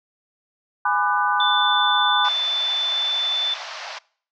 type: chord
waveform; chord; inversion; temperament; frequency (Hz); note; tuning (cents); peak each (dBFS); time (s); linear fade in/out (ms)
sine; G# half-diminished seventh; none; just; 830.6 / 996.7 / 1196.1 / 1495.1; G#5 / B5 / D6 / F#6; 0 / +16 / +31 / +18; -23; 0.85-2.29; 5
type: tone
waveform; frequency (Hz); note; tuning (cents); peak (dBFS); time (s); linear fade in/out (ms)
sine; 3520; A7; 0; -19; 1.4-3.54; 2
type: band-pass noise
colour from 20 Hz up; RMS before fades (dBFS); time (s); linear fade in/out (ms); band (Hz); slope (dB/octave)
pink; -34; 2.24-3.99; 10; 620 to 5700; 48
effects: noise-tail reverb RT60 0.5 s tail -23 dB re dry